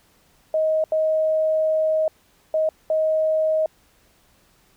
sine tone bursts at uneven times, 629 Hz, D#5, 19 cents sharp, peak -17 dBFS, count 4, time 0.54-0.84 / 0.92-2.08 / 2.54-2.69 / 2.9-3.66 s, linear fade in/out 2 ms, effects pink hiss -59 dBFS RMS until 4.76 s

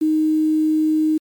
sine tone with quantisation, 311.1 Hz, D#4, in tune, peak -14 dBFS, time 0.01-1.18 s, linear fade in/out 10 ms, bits 7, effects MP3 96 kbps

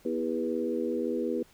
harmonic tone with a mistuned harmonic, 81.4 Hz, E2, 21 cents flat, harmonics 3 / 4 / 5 / 6, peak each -33 / -33 / -33 / -33 dBFS, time 0.05-1.43 s, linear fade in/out 5 ms, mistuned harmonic 5, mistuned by -17 cents, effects pink hiss -60 dBFS RMS until 1.53 s

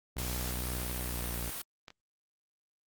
sawtooth tone with pitch glide, 61.74 to 59.43 Hz, B1 to A#1, 0 to +34 cents, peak -31 dBFS, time 0.16-1.5 s, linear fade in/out 10 ms, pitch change -66 cents, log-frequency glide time 0.98-1.28 s
white noise, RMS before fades -39 dBFS, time 0.18-1.62 s, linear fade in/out 5 ms
clicks, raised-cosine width 0.2 ms, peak -28 / -33 dBFS, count 2, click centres 1.882 / 1.904 s
effects Opus 48 kbps

